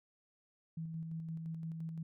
sine tone with tremolo, 162.6 Hz, E3, 23 cents flat, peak -38 dBFS, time 0.77-2.03 s, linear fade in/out 5 ms, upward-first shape square, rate 5.8 Hz, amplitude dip 30%, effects none

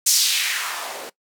blue noise with band-pass filter sweep, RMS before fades -22 dBFS, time 0.06-1.1 s, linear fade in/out 10 ms, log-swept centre 6600 to 410 Hz, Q 1.8, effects noise-tail reverb RT60 0.1 s tail -20 dB re dry

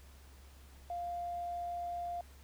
triangle tone with tanh clipping, 698.5 Hz, F5, in tune, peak -36 dBFS, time 0.9-2.21 s, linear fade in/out 2 ms, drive 2 dB, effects added 68 Hz sine -54 dBFS peak until 2.43 s + pink hiss -62 dBFS RMS until 2.43 s

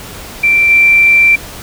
sine tone with level steps, 2349 Hz, D7, in tune, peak -6 / -4 dBFS, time 0.43-1.36 s, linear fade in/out 10 ms, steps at 0.69 s, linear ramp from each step 20 ms, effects pink hiss -29 dBFS RMS until 1.62 s

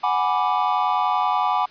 triangle chord, G# half-diminished seventh, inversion third, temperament equal, 740 / 830.6 / 987.8 / 1174.7 Hz, F#5 / G#5 / B5 / D6, 0 / 0 / 0 / 0 cents, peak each -22 dBFS, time 0.03-1.66 s, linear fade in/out 10 ms, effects white hiss -47 dBFS RMS until 1.7 s + resampled to 11025 Hz

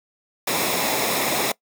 pink noise with comb filter, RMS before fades -22 dBFS, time 0.47-1.52 s, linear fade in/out 5 ms, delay 0.66 ms, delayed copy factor -0.5, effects noise-tail reverb RT60 0.1 s tail -22 dB re dry + high-pass 200 Hz 12 dB/octave

